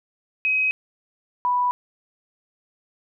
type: tone pair in turn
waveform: sine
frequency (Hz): 2533 / 985.7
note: D#7 / B5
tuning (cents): +30 / -4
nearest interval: octave + major third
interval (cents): 1634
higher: first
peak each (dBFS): -18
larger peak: neither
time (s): 0.45-0.71 / 1.45-1.71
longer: neither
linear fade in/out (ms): 0
effects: none